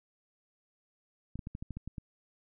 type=clicks; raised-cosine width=5 ms; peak=-27 dBFS; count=9; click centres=1.356 / 1.392 / 1.471 / 1.551 / 1.625 / 1.707 / 1.77 / 1.876 / 1.982 s; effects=none